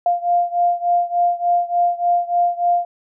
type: beating tone pair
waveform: sine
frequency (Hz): 698.5 / 701.9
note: F5 / F5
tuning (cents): 0 / +9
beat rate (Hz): 3.4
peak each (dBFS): -17 / -19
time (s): 0.06-2.85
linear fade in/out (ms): 2
effects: none